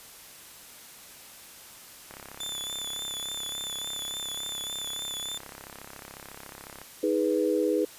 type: click train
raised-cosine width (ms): 0.5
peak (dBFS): -27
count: 161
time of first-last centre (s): 2.11-6.816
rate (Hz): 34
type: tone with vibrato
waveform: sawtooth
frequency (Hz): 3500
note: A7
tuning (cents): -10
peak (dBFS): -30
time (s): 2.4-5.38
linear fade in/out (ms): 5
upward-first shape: sine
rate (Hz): 3.5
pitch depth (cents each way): 28
type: chord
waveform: sine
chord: G# minor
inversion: second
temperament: equal with one note detuned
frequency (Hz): 315.3 / 415.3 / 493.9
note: D#4 / G#4 / B4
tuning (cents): +23 / 0 / 0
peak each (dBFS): -27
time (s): 7.03-7.85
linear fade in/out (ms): 5
effects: white hiss -48 dBFS RMS until 7.98 s + resampled to 32000 Hz